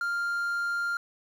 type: tone with quantisation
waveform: triangle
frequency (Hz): 1396.9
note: F6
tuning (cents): 0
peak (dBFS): -25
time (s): 0.01-0.97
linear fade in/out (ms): 2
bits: 9
effects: none